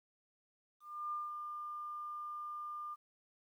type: tone with ADSR envelope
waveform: sine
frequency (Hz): 1200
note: D6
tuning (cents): +37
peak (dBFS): -36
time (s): 0.8-2.96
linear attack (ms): 320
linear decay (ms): 180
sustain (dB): -5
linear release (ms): 29
effects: 12-bit